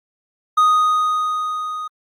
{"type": "tone with level ramp", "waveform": "triangle", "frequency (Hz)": 1244, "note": "D#6", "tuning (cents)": -1, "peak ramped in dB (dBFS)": [-8, -23], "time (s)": [0.57, 1.88], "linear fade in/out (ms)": 10, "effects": ["Opus 48 kbps"]}